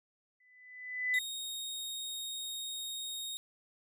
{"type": "tone with exponential growth", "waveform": "sine", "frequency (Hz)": 2000, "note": "B6", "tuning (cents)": 21, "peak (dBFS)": -25, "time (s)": [0.4, 1.19], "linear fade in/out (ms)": 5, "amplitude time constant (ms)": 170}
{"type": "tone", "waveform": "sawtooth", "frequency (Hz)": 3729, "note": "A#7", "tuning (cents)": 0, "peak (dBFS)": -35, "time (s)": [1.14, 3.37], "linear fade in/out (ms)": 0}
{"effects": []}